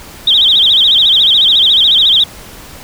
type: tone with vibrato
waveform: sine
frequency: 3453 Hz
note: A7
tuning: 33 cents flat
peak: -5 dBFS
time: 0.27-2.24 s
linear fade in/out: 5 ms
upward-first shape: sine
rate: 14 Hz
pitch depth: 190 cents each way
effects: pink hiss -33 dBFS RMS until 2.83 s